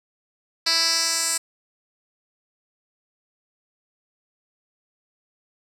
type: tone with band-pass filter sweep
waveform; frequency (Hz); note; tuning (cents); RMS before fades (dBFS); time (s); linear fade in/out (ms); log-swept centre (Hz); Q
10% pulse; 329.6; E4; 0; -22; 0.66-1.38; 10; 4500 to 7900; 3
effects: none